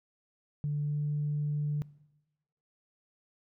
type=tone with pitch glide; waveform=sine; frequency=146.83 to 147.77 Hz; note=D3 to D3; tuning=0 to +11 cents; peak=-28 dBFS; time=0.64-1.82 s; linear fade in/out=0 ms; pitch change=+11 cents; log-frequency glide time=0.79-1 s; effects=noise-tail reverb RT60 1.0 s tail -21 dB re dry + tanh soft clip ceiling -24 dBFS